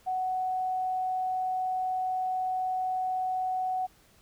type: tone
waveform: sine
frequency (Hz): 744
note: F#5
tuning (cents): +9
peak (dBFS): -27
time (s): 0.06-3.87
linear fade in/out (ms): 20
effects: pink hiss -61 dBFS RMS until 4.21 s